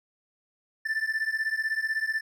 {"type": "beating tone pair", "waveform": "triangle", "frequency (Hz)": [1761, 1777], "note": ["A6", "A6"], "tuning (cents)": [1, 17], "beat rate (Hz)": 16, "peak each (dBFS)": [-27, -28], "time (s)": [0.85, 2.21], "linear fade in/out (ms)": 10, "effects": []}